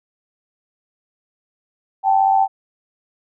sine tone pair together, 777.1 / 873 Hz, G5 / A5, -15 / -14 cents, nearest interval major second, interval 201 cents, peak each -13 / -18 dBFS, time 2.03-2.48 s, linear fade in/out 50 ms, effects none

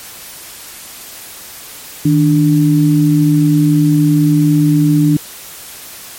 sine tone pair together, 155.56 / 293.7 Hz, D#3 / D4, 0 / 0 cents, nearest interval major seventh, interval 1100 cents, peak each -10 dBFS, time 2.05-5.17 s, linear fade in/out 5 ms, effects white hiss -32 dBFS RMS until 6.18 s + MP3 64 kbps

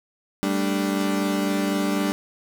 35% pulse chord, G suspended second, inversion none, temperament equal, 196 / 220 / 293.7 Hz, G3 / A3 / D4, 0 / 0 / 0 cents, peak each -23 / -28 / -23 dBFS, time 0.43-2.12 s, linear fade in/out 0 ms, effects none

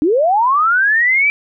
sine linear sweep, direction up, 280 to 2349 Hz, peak -10 dBFS, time 0.02-1.3 s, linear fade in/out 0 ms, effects none

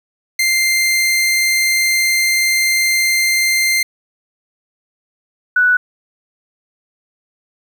sawtooth / sine tone pair in turn, 2093 / 1480 Hz, C7 / F#6, 0 / 0 cents, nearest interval tritone, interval 600 cents, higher first, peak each -9 dBFS, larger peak neither, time 0.39-3.83 / 5.56-5.77 s, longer first, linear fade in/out 5 ms, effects 8-bit

